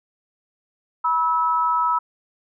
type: tone pair together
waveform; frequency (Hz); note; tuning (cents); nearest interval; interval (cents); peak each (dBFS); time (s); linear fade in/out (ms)
sine; 974.5 / 1300; B5 / E6; -23 / -24; perfect fourth; 499; -20; 1.04-1.99; 10
effects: none